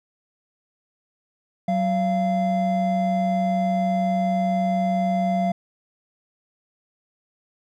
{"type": "tone pair together", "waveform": "triangle", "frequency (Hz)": [187.2, 688.6], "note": ["F#3", "F5"], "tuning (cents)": [20, -25], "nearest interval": "octave + major seventh", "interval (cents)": 2255, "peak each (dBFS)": -20, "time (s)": [1.68, 5.52], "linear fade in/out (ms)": 5, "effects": []}